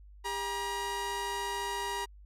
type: tone pair together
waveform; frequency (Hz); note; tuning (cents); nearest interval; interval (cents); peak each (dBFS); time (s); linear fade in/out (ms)
sawtooth; 401.1 / 954; G4 / A#5; +40 / +40; octave + minor third; 1500; -35 / -30; 0.24-2.06; 20
effects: added 50 Hz sine -50 dBFS peak until 2.25 s + low-pass 12000 Hz 12 dB/octave